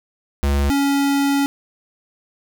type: tone pair in turn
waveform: square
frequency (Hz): 70.4 / 279.8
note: C#2 / C#4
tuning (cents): +27 / +16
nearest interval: 2 octaves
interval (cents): 2389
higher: second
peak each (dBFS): -16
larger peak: neither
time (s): 0.43-0.7 / 0.7-1.46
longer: second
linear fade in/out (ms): 0
effects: none